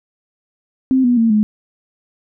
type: tone with pitch steps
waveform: sine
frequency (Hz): 261.6 / 244.1 / 227.7 / 212.5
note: C4 / B3 / A#3 / G#3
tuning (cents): 0 / -20 / -40 / +40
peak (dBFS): -10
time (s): 0.91-1.43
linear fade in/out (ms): 0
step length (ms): 130
effects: none